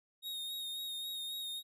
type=tone with vibrato; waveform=45% pulse; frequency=3729 Hz; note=A#7; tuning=in tune; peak=-38 dBFS; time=0.22-1.63 s; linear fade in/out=50 ms; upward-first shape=sine; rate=3.7 Hz; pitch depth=27 cents each way; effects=none